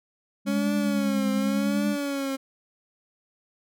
sine tone with tremolo, 205.7 Hz, G#3, 16 cents flat, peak -22 dBFS, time 0.45-1.97 s, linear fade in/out 50 ms, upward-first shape sine, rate 10 Hz, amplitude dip 30%
30% pulse tone with vibrato, 277.2 Hz, C#4, in tune, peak -24 dBFS, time 0.46-2.37 s, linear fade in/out 20 ms, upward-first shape triangle, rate 0.88 Hz, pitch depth 88 cents each way
effects none

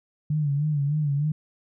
sine tone with vibrato, 146.83 Hz, D3, in tune, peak -21 dBFS, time 0.3-1.32 s, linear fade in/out 5 ms, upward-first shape sine, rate 3.3 Hz, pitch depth 81 cents each way, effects none

